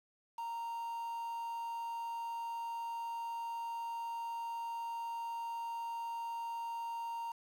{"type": "tone with quantisation", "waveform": "triangle", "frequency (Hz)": 928, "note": "A#5", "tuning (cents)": -8, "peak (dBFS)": -36, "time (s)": [0.38, 7.32], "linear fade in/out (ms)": 5, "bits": 9, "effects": ["low-pass 11000 Hz 12 dB/octave"]}